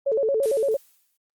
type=tone with vibrato; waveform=sine; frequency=493.9 Hz; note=B4; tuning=in tune; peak=-19 dBFS; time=0.06-0.77 s; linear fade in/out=10 ms; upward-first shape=square; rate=8.8 Hz; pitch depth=200 cents each way
type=noise with exponential decay; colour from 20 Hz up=blue; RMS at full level=-33 dBFS; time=0.43-1.17 s; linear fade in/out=2 ms; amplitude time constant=160 ms
effects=Opus 32 kbps